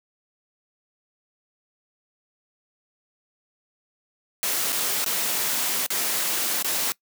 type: noise with dropouts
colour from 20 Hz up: white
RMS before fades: -25 dBFS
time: 4.43-6.92 s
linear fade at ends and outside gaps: 0 ms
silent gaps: 4.722-4.727 / 5.044-5.062 / 5.863-5.904 / 6.625-6.645 s
effects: noise-tail reverb RT60 0.1 s tail -22 dB re dry + high-pass 200 Hz 12 dB/octave